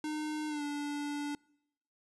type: tone with pitch glide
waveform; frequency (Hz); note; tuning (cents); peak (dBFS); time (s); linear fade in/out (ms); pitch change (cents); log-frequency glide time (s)
square; 305.3 to 290.7; D#4 to D4; -33 to -18; -35; 0.04-1.35; 2; -85; 0.48-0.63
effects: noise-tail reverb RT60 0.8 s tail -25 dB re dry + resampled to 24000 Hz